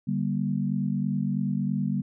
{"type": "chord", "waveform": "sine", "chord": "G minor", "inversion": "second", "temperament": "equal with one note detuned", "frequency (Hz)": [146.83, 196, 239.1], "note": ["D3", "G3", "Bb3"], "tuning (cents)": [0, 0, 44], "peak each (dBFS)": [-29, -27, -30], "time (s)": [0.07, 2.02], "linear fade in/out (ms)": 10, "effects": []}